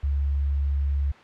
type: tone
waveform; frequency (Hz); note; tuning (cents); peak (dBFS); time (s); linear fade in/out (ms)
sine; 70.3; C#2; +25; -21; 0.03-1.12; 10
effects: white hiss -48 dBFS RMS until 1.23 s + low-pass 2000 Hz 12 dB/octave